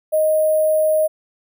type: tone with sample-and-hold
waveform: sine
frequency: 622.3 Hz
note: D#5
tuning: in tune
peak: -13 dBFS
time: 0.12-1.08 s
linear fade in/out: 20 ms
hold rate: 11025 Hz
effects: none